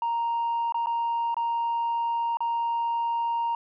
sine tone with dropouts, 932.3 Hz, A#5, in tune, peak -22 dBFS, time 0.02-3.55 s, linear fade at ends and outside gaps 2 ms, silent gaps 0.723-0.744 / 0.86-0.869 / 1.344-1.367 / 2.371-2.405 s, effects tanh soft clip ceiling -22 dBFS

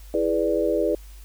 sine chord, E dominant seventh, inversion none, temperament equal, 329.6 / 415.3 / 493.9 / 587.3 Hz, E4 / G#4 / B4 / D5, 0 / 0 / 0 / 0 cents, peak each -25 dBFS, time 0.14-0.95 s, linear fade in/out 2 ms, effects added 50 Hz sine -40 dBFS peak until 1.24 s + white hiss -53 dBFS RMS until 1.24 s

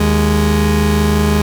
30% pulse tone pair together, 77.78 / 207.3 Hz, D#2 / G#3, 0 / -3 cents, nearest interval octave + perfect fourth, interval 1697 cents, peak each -11 dBFS, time 0-1.42 s, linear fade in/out 5 ms, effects none

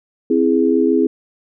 sine chord, C augmented, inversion none, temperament equal, 261.6 / 329.6 / 415.3 Hz, C4 / E4 / G#4, 0 / 0 / 0 cents, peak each -16 dBFS, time 0.3-1.07 s, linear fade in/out 5 ms, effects none

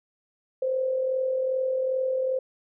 sine tone with amplitude modulation, 520 Hz, C5, 11 cents flat, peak -21 dBFS, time 0.62-2.39 s, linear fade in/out 5 ms, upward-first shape sine, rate 42.5 Hz, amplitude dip 45%, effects none

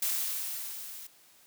blue noise with level ramp, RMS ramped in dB -29 to -45 dBFS, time 0.02-1.07 s, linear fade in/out 5 ms, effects white hiss -60 dBFS RMS until 1.46 s + high-pass 100 Hz 12 dB/octave

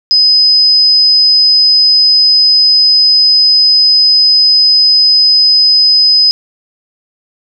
sine tone, 5030 Hz, D#8, 18 cents sharp, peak -4 dBFS, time 0.11-6.31 s, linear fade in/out 0 ms, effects none

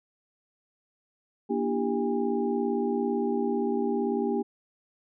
sine tone cluster, 236.7 / 294.5 / 334.8 / 395.2 / 813 Hz, A#3 / D4 / E4 / G4 / G#5, +27 / +5 / +27 / +14 / -37 cents, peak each -29 / -33 / -35 / -28 / -36 dBFS, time 1.49-4.43 s, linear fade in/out 20 ms, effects none

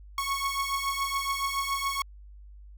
sawtooth beating tone pair, 1100 / 1107.1 Hz, C#6 / C#6, -14 / -3 cents, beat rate 7.1 Hz, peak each -27 dBFS, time 0.18-2.02 s, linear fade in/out 2 ms, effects added 50 Hz sine -45 dBFS peak until 2.77 s

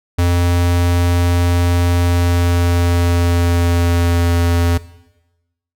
square tone with pitch glide, 87.31 to 85.81 Hz, F2 to F2, 0 to -30 cents, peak -12 dBFS, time 0.18-4.78 s, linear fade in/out 10 ms, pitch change -30 cents, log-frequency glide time 2.02-4.35 s, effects noise-tail reverb RT60 1.0 s tail -18 dB re dry

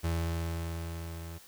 35% pulse tone with level ramp, 83.3 Hz, E2, 19 cents sharp, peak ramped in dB -26 to -39 dBFS, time 0.03-1.39 s, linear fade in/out 20 ms, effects white hiss -55 dBFS RMS until 1.47 s

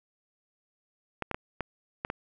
clicks, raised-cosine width 0.5 ms, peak -16 dBFS, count 6, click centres 1.223 / 1.313 / 1.345 / 1.607 / 2.049 / 2.101 s, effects none

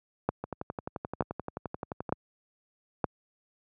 two click trains, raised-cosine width 1 ms, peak -11 / -20 dBFS, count 4 / 20, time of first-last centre 0.29-3.042 / 0.44-2.092 s, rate 1.09 / 11.5 Hz, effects high-pass 80 Hz 12 dB/octave

